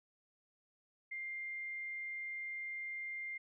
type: tone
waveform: sine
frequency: 2100 Hz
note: C7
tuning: 6 cents sharp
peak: -40 dBFS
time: 1.11-3.38 s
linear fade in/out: 10 ms
effects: none